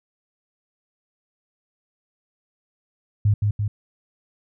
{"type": "tone with echo", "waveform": "sine", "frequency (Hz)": 103.83, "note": "G#2", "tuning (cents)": 0, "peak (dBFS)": -14, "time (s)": [3.25, 3.34], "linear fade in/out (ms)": 5, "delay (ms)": 170, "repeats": 2, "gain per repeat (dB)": -3, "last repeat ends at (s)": 3.68, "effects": []}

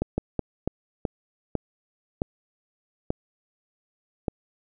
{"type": "slowing click train", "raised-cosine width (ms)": 2, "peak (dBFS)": -11, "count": 9, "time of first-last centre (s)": [0.02, 4.282], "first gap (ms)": 160, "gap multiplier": 1.33, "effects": []}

